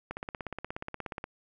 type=click train; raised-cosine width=0.5 ms; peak=-21 dBFS; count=20; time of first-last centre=0.11-1.241 s; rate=16.8 Hz; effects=none